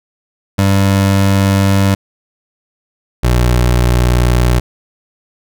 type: tone pair in turn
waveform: 25% pulse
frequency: 98 / 60.77 Hz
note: G2 / B1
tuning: 0 / -27 cents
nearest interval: minor sixth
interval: 827 cents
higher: first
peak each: -5 dBFS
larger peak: neither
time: 0.58-1.95 / 3.23-4.6 s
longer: neither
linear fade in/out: 10 ms
effects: none